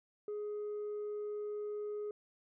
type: tone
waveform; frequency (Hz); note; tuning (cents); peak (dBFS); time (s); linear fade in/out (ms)
sine; 417.7; G#4; +10; -35; 0.28-2.11; 2
effects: tanh soft clip ceiling -36 dBFS